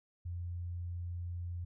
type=tone; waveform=sine; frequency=87.31 Hz; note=F2; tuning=in tune; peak=-37 dBFS; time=0.25-1.65 s; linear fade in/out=10 ms; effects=none